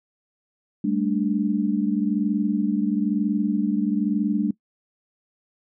sine chord, G suspended second, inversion none, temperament equal with one note detuned, 198.96 / 220 / 293.7 Hz, G3 / A3 / D4, +26 / 0 / 0 cents, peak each -24 dBFS, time 0.84-4.51 s, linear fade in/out 5 ms, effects noise-tail reverb RT60 0.1 s tail -21 dB re dry

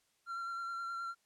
triangle tone with vibrato, 1369 Hz, F6, 35 cents flat, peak -36 dBFS, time 0.26-1.15 s, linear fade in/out 50 ms, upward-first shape sine, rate 9.5 Hz, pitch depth 18 cents each way, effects white hiss -75 dBFS RMS until 1.25 s + low-pass 10000 Hz 12 dB/octave

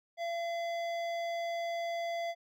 sine tone with hard clipping, 680 Hz, F5, 46 cents flat, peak -35 dBFS, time 0.17-2.35 s, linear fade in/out 50 ms, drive 13 dB, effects none

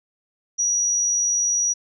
sine tone, 5800 Hz, F#8, 35 cents flat, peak -18 dBFS, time 0.58-1.74 s, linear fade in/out 20 ms, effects none

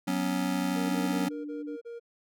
square chord, F# suspended fourth, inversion none, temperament just, 185 / 246.7 / 277.5 Hz, F#3 / B3 / C#4, 0 / -2 / +2 cents, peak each -32 / -34 / -31 dBFS, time 0.07-1.29 s, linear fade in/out 10 ms
triangle tone bursts, 468.8 Hz, A#4, 10 cents sharp, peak -36 dBFS, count 7, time 0.75-1.998 s, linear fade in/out 20 ms, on 150 ms, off 33 ms
sine tone, 294.6 Hz, D4, 6 cents sharp, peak -35 dBFS, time 0.86-1.77 s, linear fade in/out 20 ms
effects none

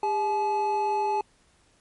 triangle tone pair together, 403.1 / 856 Hz, G4 / A5, +48 / -48 cents, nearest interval octave + minor second, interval 1304 cents, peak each -27 / -22 dBFS, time 0.03-1.21 s, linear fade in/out 2 ms, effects pink hiss -63 dBFS RMS until 1.8 s + MP3 48 kbps

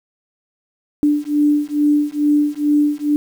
sine beating tone pair, 293.7 / 296 Hz, D4 / D4, 0 / +14 cents, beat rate 2.3 Hz, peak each -16 dBFS, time 1.03-3.16 s, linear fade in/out 0 ms, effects 7-bit

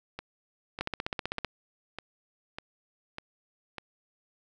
two click trains, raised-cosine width 0.3 ms, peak -21 / -15 dBFS, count 7 / 11, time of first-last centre 0.19-3.783 / 0.81-1.447 s, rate 1.67 / 15.7 Hz, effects none

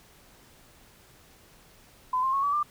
sine tone with pitch steps, 1015 / 1056.3 / 1099.2 / 1143.9 / 1190.4 Hz, B5 / C6 / C#6 / D6 / D6, +47 / +16 / -15 / -46 / +23 cents, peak -23 dBFS, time 2.13-2.63 s, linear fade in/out 5 ms, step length 100 ms, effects pink hiss -56 dBFS RMS until 2.7 s

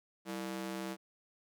sawtooth ring-modulated tone, 261.6 Hz, C4, in tune, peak -31 dBFS, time 0.25-0.97 s, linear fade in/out 50 ms, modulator 69.7 Hz, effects none

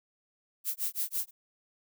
violet noise with tremolo, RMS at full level -30 dBFS, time 0.64-1.31 s, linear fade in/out 50 ms, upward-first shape sine, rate 6 Hz, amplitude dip 100%, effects none

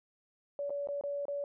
sine tone with dropouts, 570 Hz, C#5, 48 cents sharp, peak -33 dBFS, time 0.59-1.44 s, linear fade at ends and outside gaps 1 ms, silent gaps 0.696-0.704 / 0.873-0.887 / 1.011-1.037 / 1.254-1.282 s, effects none

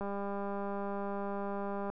click train, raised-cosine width 1 ms, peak -25 dBFS, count 379, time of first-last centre 0.01-1.9 s, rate 200 Hz, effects none

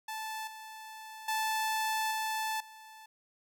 sawtooth tone with level steps, 876 Hz, A5, 8 cents flat, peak -33 / -41 / -26 / -28 / -46 dBFS, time 0.08-3.06 s, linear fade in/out 5 ms, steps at 0.47 / 1.28 / 2.11 / 2.6 s, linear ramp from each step 5 ms, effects none

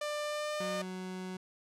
sawtooth tone with pitch glide, 595 to 604.4 Hz, D5 to D5, +22 to +50 cents, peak -30 dBFS, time 0.01-0.82 s, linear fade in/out 5 ms, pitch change +28 cents, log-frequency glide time 0.23-0.66 s
30% pulse tone, 185.2 Hz, F#3, 2 cents sharp, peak -36 dBFS, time 0.6-1.37 s, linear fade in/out 5 ms
effects low-pass 9000 Hz 12 dB/octave

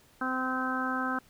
harmonic tone, 258.2 Hz, C4, 23 cents flat, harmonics 1 / 2 / 3 / 4 / 5 / 6, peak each -33 / -41 / -38 / -37 / -34 / -34 dBFS, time 0.21-1.19 s, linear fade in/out 5 ms, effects pink hiss -61 dBFS RMS until 1.29 s

